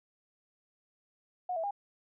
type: tone with pitch steps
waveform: sine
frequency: 726 / 655 / 808 Hz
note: F#5 / E5 / G#5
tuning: -33 / -11 / -48 cents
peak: -31 dBFS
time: 1.49-1.709 s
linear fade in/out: 5 ms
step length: 73 ms
effects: none